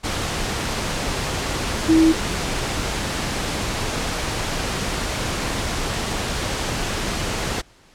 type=tone in noise; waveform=sine; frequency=322.3 Hz; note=E4; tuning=39 cents flat; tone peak=-11 dBFS; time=1.88-2.13 s; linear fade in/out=20 ms; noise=pink; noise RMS=-24 dBFS; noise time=0.03-7.62 s; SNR=+10 dB; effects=pink hiss -52 dBFS RMS until 7.94 s + low-pass 8000 Hz 12 dB/octave

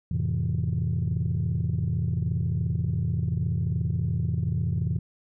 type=chord; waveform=sine; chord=F major seventh; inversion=none; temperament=equal; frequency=87.31 / 110 / 130.81 / 164.81 Hz; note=F2 / A2 / C3 / E3; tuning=0 / 0 / 0 / 0 cents; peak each=-28 dBFS; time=0.11-4.99 s; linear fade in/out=5 ms; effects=tanh soft clip ceiling -18 dBFS

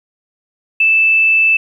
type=tone; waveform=sine; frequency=2637 Hz; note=E7; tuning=in tune; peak=-8 dBFS; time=0.8-1.57 s; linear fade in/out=5 ms; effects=8-bit

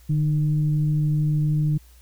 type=tone with frequency modulation; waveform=sine; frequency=150.5 Hz; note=D3; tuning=43 cents sharp; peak=-18 dBFS; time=0.09-1.78 s; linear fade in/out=10 ms; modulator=157 Hz; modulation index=0.32; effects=added 60 Hz sine -48 dBFS peak until 2.01 s + white hiss -57 dBFS RMS until 2.01 s

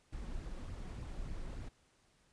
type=noise with flanger; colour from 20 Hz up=brown; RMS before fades=-43 dBFS; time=0.12-1.69 s; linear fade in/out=10 ms; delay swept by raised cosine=0.41 to 5.51 ms; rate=3.4 Hz; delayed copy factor=+0.5; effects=pink hiss -71 dBFS RMS until 2.32 s + resampled to 22050 Hz

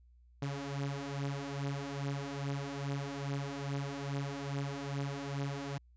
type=beating tone pair; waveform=sawtooth; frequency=138.59 / 140.99 Hz; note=C#3 / C#3; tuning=0 / +30 cents; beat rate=2.4 Hz; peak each=-36 / -34 dBFS; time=0.42-5.78 s; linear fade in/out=5 ms; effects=added 60 Hz sine -59 dBFS peak until 5.96 s + resampled to 16000 Hz

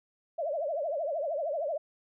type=tone with vibrato; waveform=sine; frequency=614 Hz; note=D#5; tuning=23 cents flat; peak=-29 dBFS; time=0.38-1.78 s; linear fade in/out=10 ms; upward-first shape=triangle; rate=13 Hz; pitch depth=230 cents each way; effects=none

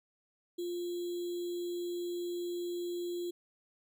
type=tone with sample-and-hold; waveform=sine; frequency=350 Hz; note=F4; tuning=4 cents sharp; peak=-34 dBFS; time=0.58-3.31 s; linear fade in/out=10 ms; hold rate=3675 Hz; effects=none

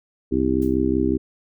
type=harmonic tone; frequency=65.3 Hz; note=C2; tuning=3 cents flat; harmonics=1 / 2 / 3 / 4 / 5 / 6; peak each=-28 / -31 / -29 / -22 / -22 / -24 dBFS; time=0.31-1.18 s; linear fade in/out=20 ms
type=noise with exponential decay; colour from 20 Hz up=blue; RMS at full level=-42 dBFS; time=0.62-0.82 s; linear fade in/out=0 ms; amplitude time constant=42 ms
effects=none

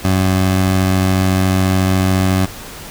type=tone; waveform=20% pulse; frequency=94 Hz; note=F#2; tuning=28 cents sharp; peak=-7 dBFS; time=0.04-2.46 s; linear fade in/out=10 ms; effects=pink hiss -32 dBFS RMS until 2.9 s

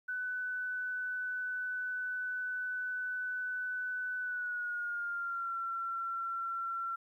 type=tone with pitch glide; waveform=sine; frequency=1498 to 1357.9 Hz; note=F#6 to F6; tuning=+21 to -49 cents; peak=-34 dBFS; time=0.08-6.96 s; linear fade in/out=10 ms; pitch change=-170 cents; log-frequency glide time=4.2-5.57 s; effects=12-bit

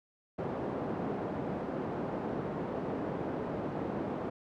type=band-pass noise; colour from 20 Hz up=pink; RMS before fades=-36 dBFS; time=0.38-4.3 s; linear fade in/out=10 ms; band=190 to 710 Hz; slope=12 dB/octave; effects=none

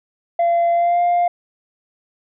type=tone with pitch glide; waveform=sine; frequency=685 to 701.4 Hz; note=F5 to F5; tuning=-34 to +7 cents; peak=-11 dBFS; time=0.39-1.28 s; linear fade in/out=5 ms; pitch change=+41 cents; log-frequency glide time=0.72-1.01 s; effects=tanh soft clip ceiling -12 dBFS

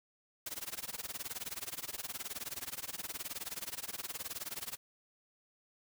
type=noise with tremolo; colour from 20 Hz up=white; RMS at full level=-39 dBFS; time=0.46-4.77 s; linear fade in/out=5 ms; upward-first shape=sine; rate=19 Hz; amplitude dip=95%; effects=none

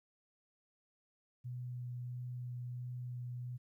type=tone with vibrato; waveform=sine; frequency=123.47 Hz; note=B2; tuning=in tune; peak=-40 dBFS; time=1.44-3.58 s; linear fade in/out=20 ms; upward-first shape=sine; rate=1.5 Hz; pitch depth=9 cents each way; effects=13-bit

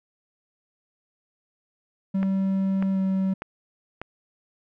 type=tone with pitch glide; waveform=triangle; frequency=192.8 to 190.92 Hz; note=G3 to G3; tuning=-28 to -45 cents; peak=-19 dBFS; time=2.14-3.34 s; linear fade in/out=10 ms; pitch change=-17 cents; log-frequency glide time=2.92-2.98 s
type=click train; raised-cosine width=0.5 ms; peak=-18 dBFS; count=4; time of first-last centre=2.23-4.016 s; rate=1.68 Hz
effects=none

